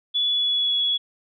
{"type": "tone with pitch glide", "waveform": "sine", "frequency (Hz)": [3423, 3372], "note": ["A7", "G#7"], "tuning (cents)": [-48, 26], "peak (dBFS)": -19, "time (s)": [0.14, 0.98], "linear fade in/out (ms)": 20, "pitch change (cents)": -26, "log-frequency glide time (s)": [0.27, 0.78], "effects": []}